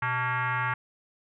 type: tone with frequency modulation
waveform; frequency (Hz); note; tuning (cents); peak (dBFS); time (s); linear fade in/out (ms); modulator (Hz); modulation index
sine; 123.47; B2; 0; -25; 0.02-0.74; 5; 506; 3.7
effects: none